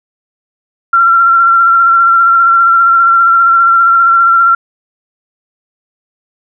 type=tone with vibrato; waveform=sine; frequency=1364 Hz; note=F6; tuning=41 cents flat; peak=-4 dBFS; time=0.93-4.55 s; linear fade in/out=5 ms; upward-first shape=sine; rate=15 Hz; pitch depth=26 cents each way; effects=none